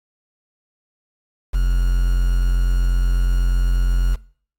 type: tone with quantisation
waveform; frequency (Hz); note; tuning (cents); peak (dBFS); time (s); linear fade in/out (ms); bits
triangle; 44.09; F1; +17; -12; 1.53-4.16; 20; 6
effects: noise-tail reverb RT60 0.5 s tail -21 dB re dry + AAC 64 kbps